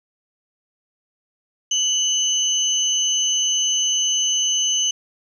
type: tone pair together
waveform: sine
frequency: 2968 / 6210 Hz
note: F#7 / G8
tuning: +5 / -17 cents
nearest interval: octave + minor second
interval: 1278 cents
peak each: -20 dBFS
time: 1.71-4.91 s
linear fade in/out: 5 ms
effects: 9-bit